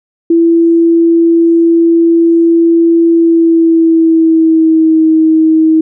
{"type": "tone with pitch glide", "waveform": "sine", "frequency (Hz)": [334.1, 318.1], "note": ["E4", "D#4"], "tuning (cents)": [23, 38], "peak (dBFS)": -4, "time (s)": [0.3, 5.81], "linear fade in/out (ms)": 5, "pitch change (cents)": -85, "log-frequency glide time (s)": [3.09, 5.06], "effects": []}